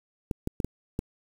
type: clicks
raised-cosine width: 3 ms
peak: -15 dBFS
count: 5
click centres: 0.312 / 0.474 / 0.602 / 0.646 / 0.991 s
effects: 7-bit